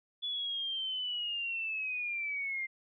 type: linear sweep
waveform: sine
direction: down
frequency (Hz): 3442 to 2093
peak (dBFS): -33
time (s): 0.22-2.67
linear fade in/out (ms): 20
effects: none